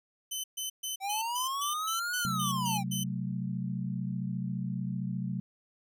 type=tone bursts; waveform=15% pulse; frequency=3045 Hz; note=F#7; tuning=49 cents sharp; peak=-26 dBFS; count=11; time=0.31-3.04 s; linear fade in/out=10 ms; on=130 ms; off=130 ms
type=linear two-way sweep; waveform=square; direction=up then down; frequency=762 to 1480 to 762 Hz; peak=-32 dBFS; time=1-2.84 s; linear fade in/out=50 ms; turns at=2.17 s
type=chord; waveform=sine; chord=F# diminished; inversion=second; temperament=equal with one note detuned; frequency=131.19 / 185 / 220 Hz; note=C3 / F#3 / A3; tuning=+5 / 0 / 0 cents; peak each=-35 / -34 / -39 dBFS; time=2.25-5.4 s; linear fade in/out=0 ms
effects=none